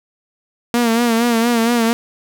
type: tone with vibrato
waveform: sawtooth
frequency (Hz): 233.3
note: A#3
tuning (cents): +2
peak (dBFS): -9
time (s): 0.74-1.93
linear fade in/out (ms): 0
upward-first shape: sine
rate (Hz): 4.3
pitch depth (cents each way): 61
effects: none